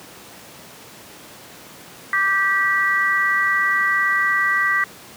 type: chord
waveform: sine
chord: G major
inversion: second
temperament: equal with one note detuned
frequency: 1174.7 / 1568 / 1946.1 Hz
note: D6 / G6 / B6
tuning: 0 / 0 / -26 cents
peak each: -22 / -22 / -18 dBFS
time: 2.13-4.84 s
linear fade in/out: 2 ms
effects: pink hiss -41 dBFS RMS until 5.16 s + high-pass 150 Hz 12 dB/octave